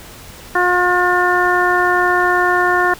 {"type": "harmonic tone", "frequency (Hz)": 358, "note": "F4", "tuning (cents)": 43, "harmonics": [1, 2, 3, 4, 5], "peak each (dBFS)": [-18, -18, -18, -18, -18], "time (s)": [0.55, 2.94], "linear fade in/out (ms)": 5, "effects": ["pink hiss -37 dBFS RMS until 2.99 s"]}